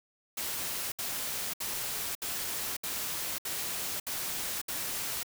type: noise bursts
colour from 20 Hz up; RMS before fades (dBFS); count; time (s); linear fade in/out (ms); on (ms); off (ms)
white; -35; 8; 0.37-5.232; 5; 550; 66
effects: none